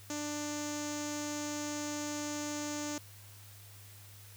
sawtooth tone with low-pass filter, 295.8 Hz, D4, 13 cents sharp, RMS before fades -38 dBFS, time 0.1-2.98 s, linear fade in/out 2 ms, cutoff 6700 Hz, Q 6.7, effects added 101 Hz sine -53 dBFS peak until 4.36 s + white hiss -56 dBFS RMS until 4.36 s

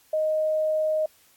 sine tone, 622.3 Hz, D#5, in tune, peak -21 dBFS, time 0.13-1.06 s, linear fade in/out 5 ms, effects white hiss -59 dBFS RMS until 1.36 s + AAC 64 kbps

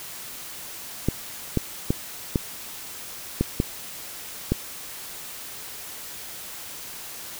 clicks, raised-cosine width 3 ms, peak -7 dBFS, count 7, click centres 1.086 / 1.573 / 1.905 / 2.358 / 3.41 / 3.601 / 4.52 s, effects white hiss -38 dBFS RMS until 7.39 s

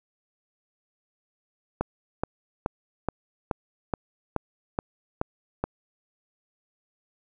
click train, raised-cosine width 1 ms, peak -11 dBFS, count 10, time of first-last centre 1.81-5.64 s, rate 2.35 Hz, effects none

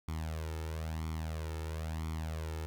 sawtooth tone with flanger, 79.6 Hz, D#2, 40 cents sharp, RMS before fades -38 dBFS, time 0.08-2.66 s, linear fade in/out 0 ms, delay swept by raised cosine 0.89 to 2.29 ms, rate 1 Hz, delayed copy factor +0.7, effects none

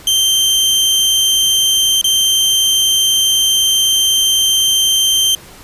sawtooth tone with dropouts, 3136 Hz, G7, in tune, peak -7 dBFS, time 0.07-5.35 s, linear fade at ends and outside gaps 2 ms, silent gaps 2.014-2.042 s, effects pink hiss -38 dBFS RMS until 5.63 s + resampled to 32000 Hz

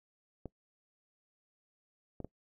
clicks, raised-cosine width 2 ms, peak -28 dBFS, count 3, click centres 0.457 / 2.203 / 2.246 s, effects noise-tail reverb RT60 0.1 s tail -22 dB re dry

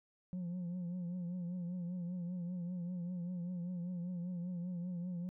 sine tone with vibrato, 177.1 Hz, F3, 24 cents sharp, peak -35 dBFS, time 0.33-5.29 s, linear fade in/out 0 ms, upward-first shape triangle, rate 5.1 Hz, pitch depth 73 cents each way, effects tanh soft clip ceiling -37 dBFS

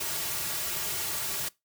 white noise with comb filter, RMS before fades -32 dBFS, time 0-1.49 s, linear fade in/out 10 ms, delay 3.9 ms, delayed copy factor -0.85, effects noise-tail reverb RT60 0.2 s tail -22 dB re dry

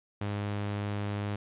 sawtooth tone, 102.5 Hz, G#2, 22 cents flat, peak -27 dBFS, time 0.21-1.36 s, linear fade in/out 5 ms, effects resampled to 8000 Hz + 11-bit

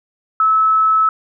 sine tone, 1300 Hz, E6, 24 cents flat, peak -10 dBFS, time 0.4-1.09 s, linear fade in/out 2 ms, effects none

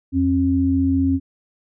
sine tone pair together, 85.04 / 270 Hz, F2 / C#4, -46 / -45 cents, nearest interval octave + minor sixth, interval 2001 cents, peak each -21 / -16 dBFS, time 0.12-1.2 s, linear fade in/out 50 ms, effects none

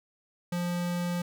square tone, 175.3 Hz, F3, 7 cents sharp, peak -29 dBFS, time 0.52-1.22 s, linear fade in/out 5 ms, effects none

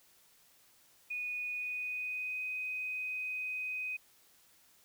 sine tone with pitch glide, 2475 to 2507 Hz, D#7 to D#7, -10 to +12 cents, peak -35 dBFS, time 1.1-3.97 s, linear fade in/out 10 ms, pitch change +22 cents, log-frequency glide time 1.56-2.41 s, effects white hiss -65 dBFS RMS until 4.84 s

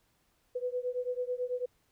sine beating tone pair, 493.3 / 502.4 Hz, B4 / B4, -2 / +30 cents, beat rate 9.1 Hz, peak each -34 / -35 dBFS, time 0.55-1.66 s, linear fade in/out 10 ms, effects pink hiss -72 dBFS RMS until 1.91 s

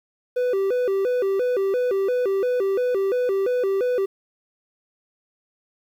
triangle tone with vibrato, 440 Hz, A4, in tune, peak -17 dBFS, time 0.36-4.06 s, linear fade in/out 10 ms, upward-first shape square, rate 2.9 Hz, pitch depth 210 cents each way, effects 9-bit

